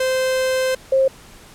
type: tone pair in turn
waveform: 45% pulse / sine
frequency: 519 / 532.4 Hz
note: C5 / C5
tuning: -14 / +30 cents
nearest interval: unison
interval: 44 cents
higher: second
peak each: -17 / -12 dBFS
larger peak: second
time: 0-0.75 / 0.92-1.08 s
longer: first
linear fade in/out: 5 ms
effects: pink hiss -44 dBFS RMS until 1.54 s + low-pass 12000 Hz 12 dB/octave